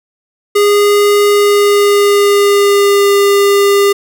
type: tone with pitch glide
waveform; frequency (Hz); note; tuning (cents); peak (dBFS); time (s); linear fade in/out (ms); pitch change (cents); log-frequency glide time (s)
square; 410.3 to 401.6; G#4 to G4; -21 to +42; -7; 0.55-3.93; 10; -37; 1.29-3.14
effects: none